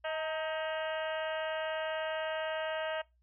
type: harmonic tone with a mistuned harmonic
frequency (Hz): 316.2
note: D#4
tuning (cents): +28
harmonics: 2 / 3 / 4 / 5 / 6 / 7 / 8 / 9 / 10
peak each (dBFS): -35 / -43 / -45 / -42 / -46 / -52 / -50 / -46 / -50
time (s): 0.04-3.02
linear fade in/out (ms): 10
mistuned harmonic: 3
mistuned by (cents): -46
effects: noise-tail reverb RT60 0.2 s tail -20 dB re dry + added 60 Hz sine -67 dBFS peak until 3.22 s